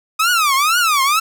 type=tone with vibrato; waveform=sawtooth; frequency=1244.5 Hz; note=D#6; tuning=in tune; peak=-9 dBFS; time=0.19-1.2 s; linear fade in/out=10 ms; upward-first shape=triangle; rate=2.1 Hz; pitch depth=300 cents each way; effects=none